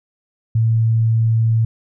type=tone; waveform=sine; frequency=113 Hz; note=A2; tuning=47 cents sharp; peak=-12 dBFS; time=0.55-1.65 s; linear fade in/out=5 ms; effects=none